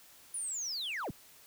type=linear sweep; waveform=sine; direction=down; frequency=9956 to 58.27 Hz; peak=-32 dBFS; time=0.34-1.11 s; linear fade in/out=5 ms; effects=tanh soft clip ceiling -34 dBFS + white hiss -58 dBFS RMS until 1.46 s